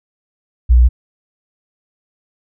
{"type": "tone", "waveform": "sine", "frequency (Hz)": 60.6, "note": "B1", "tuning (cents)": -32, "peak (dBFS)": -5, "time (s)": [0.69, 0.89], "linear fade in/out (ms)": 20, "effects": []}